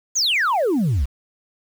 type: exponential sweep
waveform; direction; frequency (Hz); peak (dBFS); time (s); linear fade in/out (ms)
sine; down; 7040 to 56.2; -14; 0.15-1.06; 20
effects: tanh soft clip ceiling -15 dBFS + 7-bit